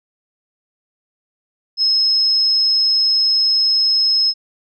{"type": "tone", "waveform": "sine", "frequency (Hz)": 5170, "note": "E8", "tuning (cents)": -34, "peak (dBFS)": -12, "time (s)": [1.77, 4.34], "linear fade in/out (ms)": 50, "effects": []}